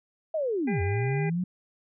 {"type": "linear two-way sweep", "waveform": "sine", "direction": "down then up", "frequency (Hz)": [659.3, 86, 185.9], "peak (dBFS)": -25, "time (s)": [0.34, 1.44], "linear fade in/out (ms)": 5, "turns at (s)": 0.81}
{"type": "harmonic tone", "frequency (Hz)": 402.2, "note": "G4", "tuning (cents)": 44, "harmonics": [1, 2, 4, 5, 6], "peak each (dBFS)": [-31, -37, -43, -38, -40], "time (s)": [0.67, 1.3], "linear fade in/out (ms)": 10}
{"effects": []}